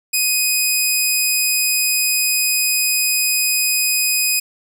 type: tone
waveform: 10% pulse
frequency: 2500 Hz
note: D#7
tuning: 8 cents sharp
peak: -6 dBFS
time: 0.13-4.4 s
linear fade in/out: 10 ms
effects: none